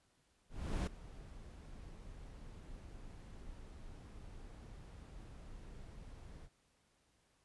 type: noise with ADSR envelope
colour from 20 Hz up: brown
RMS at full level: -33 dBFS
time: 0.49-6.49 s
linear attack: 380 ms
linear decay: 6 ms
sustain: -19 dB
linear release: 45 ms
effects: pink hiss -75 dBFS RMS until 7.44 s + resampled to 24000 Hz